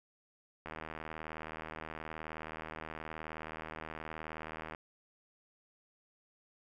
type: click train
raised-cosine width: 0.5 ms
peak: -27 dBFS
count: 324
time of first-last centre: 0.66-4.749 s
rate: 79 Hz
effects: 11-bit